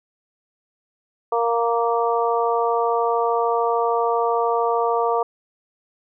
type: harmonic tone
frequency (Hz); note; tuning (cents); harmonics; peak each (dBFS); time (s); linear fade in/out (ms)
233.1; A#3; 0; 2 / 3 / 4 / 5; -21 / -23 / -24 / -25; 1.32-5.23; 5
effects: none